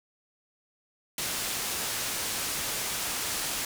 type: low-pass noise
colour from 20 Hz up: white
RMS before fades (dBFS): -32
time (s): 1.18-3.65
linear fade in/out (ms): 2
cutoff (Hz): 11000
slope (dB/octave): 12
effects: none